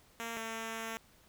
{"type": "tone pair in turn", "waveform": "5% pulse", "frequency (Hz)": [230, 225.1], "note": ["A#3", "A3"], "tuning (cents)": [-23, 40], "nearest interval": "unison", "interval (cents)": 37, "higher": "first", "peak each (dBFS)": -27, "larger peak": "neither", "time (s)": [[0.2, 0.37], [0.37, 0.97]], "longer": "second", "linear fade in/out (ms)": 0, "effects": ["pink hiss -64 dBFS RMS until 1.28 s"]}